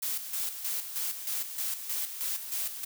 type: noise with tremolo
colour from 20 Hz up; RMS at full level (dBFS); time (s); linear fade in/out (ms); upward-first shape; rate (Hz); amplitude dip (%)
blue; -32; 0.02-2.85; 10; square; 3.2; 60
effects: none